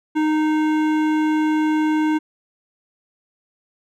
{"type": "tone with hard clipping", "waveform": "sine", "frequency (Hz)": 308.9, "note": "D#4", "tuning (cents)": -12, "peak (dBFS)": -18, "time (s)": [0.15, 2.19], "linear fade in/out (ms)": 20, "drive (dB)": 14, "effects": []}